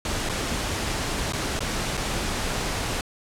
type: noise with dropouts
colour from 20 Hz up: pink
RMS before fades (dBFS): -27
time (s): 0.05-3.01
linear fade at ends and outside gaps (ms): 2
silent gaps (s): 0.291-0.295 / 1.324-1.333 / 1.593-1.605 / 1.971-1.975
effects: low-pass 9000 Hz 12 dB/octave